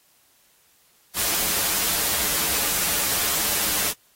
white noise with comb filter, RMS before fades -23 dBFS, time 1.14-3.94 s, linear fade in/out 50 ms, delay 7.9 ms, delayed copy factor -0.5, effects white hiss -60 dBFS RMS until 4.15 s + AAC 48 kbps

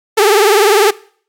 sawtooth tone with vibrato, 415.3 Hz, G#4, in tune, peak -3 dBFS, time 0.17-0.91 s, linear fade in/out 10 ms, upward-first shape triangle, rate 20 Hz, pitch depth 160 cents each way, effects noise-tail reverb RT60 0.5 s tail -21 dB re dry + AAC 64 kbps

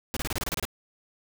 pink noise bursts, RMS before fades -30 dBFS, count 10, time 0.14-0.652 s, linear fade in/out 0 ms, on 26 ms, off 28 ms, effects none

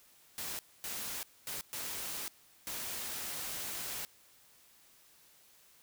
white noise bursts at uneven times, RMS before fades -40 dBFS, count 5, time 0.38-0.59 / 0.84-1.23 / 1.47-1.61 / 1.73-2.28 / 2.67-4.05 s, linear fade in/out 0 ms, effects white hiss -63 dBFS RMS until 5.82 s

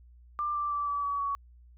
sine tone with pitch steps, 1188 / 1175 / 1162.2 / 1149.5 / 1137 / 1124.6 Hz, D6 / D6 / D6 / D6 / C#6 / C#6, +20 / +1 / -18 / -37 / +44 / +25 cents, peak -28 dBFS, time 0.39-1.35 s, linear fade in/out 0 ms, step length 160 ms, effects added 60 Hz sine -52 dBFS peak until 1.77 s

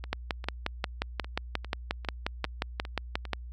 two click trains, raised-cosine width 0.3 ms, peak -12 / -24 dBFS, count 19 / 9, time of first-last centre 0.13-3.333 / 0.04-3.253 s, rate 5.62 / 2.49 Hz, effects added 60 Hz sine -39 dBFS peak until 3.52 s

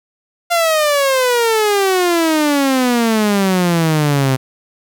sawtooth exponential sweep, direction down, 698 to 129.1 Hz, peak -8 dBFS, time 0.5-4.37 s, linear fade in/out 20 ms, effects none

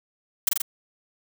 blue noise with echo, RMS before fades -19 dBFS, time 0.47-0.49 s, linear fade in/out 5 ms, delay 43 ms, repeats 3, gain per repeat -2 dB, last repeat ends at 0.619 s, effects none

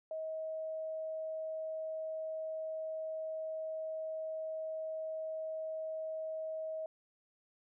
sine tone, 635 Hz, D#5, 35 cents sharp, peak -37 dBFS, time 0.11-6.86 s, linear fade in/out 2 ms, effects none

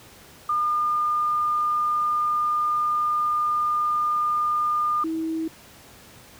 sine tone pair in turn, 1210 / 322.5 Hz, D#6 / E4, -49 / -38 cents, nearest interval octave + major seventh, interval 2289 cents, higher first, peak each -20 / -24 dBFS, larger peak first, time 0.49-5.04 / 5.04-5.48 s, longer first, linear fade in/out 5 ms, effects pink hiss -48 dBFS RMS until 6.39 s + high-pass 60 Hz 12 dB/octave

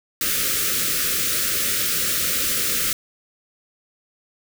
white band-stop noise, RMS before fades -22 dBFS, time 0.21-2.93 s, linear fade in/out 2 ms, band 580 to 1200 Hz, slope 96 dB/octave, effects none

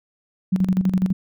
sine tone with tremolo, 186.8 Hz, F#3, 17 cents sharp, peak -14 dBFS, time 0.52-1.13 s, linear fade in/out 10 ms, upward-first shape square, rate 12 Hz, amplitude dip 70%, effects none

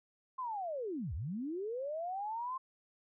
sine linear two-way sweep, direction down then up, 1063 to 61.74 to 1063 Hz, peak -36 dBFS, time 0.38-2.58 s, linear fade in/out 10 ms, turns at 1.14 s, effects none

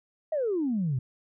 sine exponential sweep, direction down, 654 to 119.7 Hz, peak -24 dBFS, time 0.32-0.99 s, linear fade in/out 5 ms, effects tanh soft clip ceiling -20 dBFS

